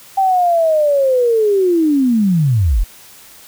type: linear sweep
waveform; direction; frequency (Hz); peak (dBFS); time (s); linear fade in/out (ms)
sine; down; 784 to 34.65; -10; 0.17-2.84; 10
effects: white hiss -41 dBFS RMS until 3.47 s